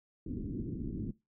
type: low-pass noise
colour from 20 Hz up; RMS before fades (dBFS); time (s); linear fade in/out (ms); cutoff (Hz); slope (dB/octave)
white; -38; 0.26-1.11; 5; 340; 48
effects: noise-tail reverb RT60 0.2 s tail -18 dB re dry